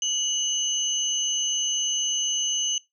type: tone pair together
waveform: sine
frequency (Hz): 2941 / 6232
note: F#7 / G8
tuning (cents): -11 / -11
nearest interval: octave + minor second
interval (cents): 1300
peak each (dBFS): -26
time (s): 0.02-2.78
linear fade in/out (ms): 2
effects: noise-tail reverb RT60 0.2 s tail -23 dB re dry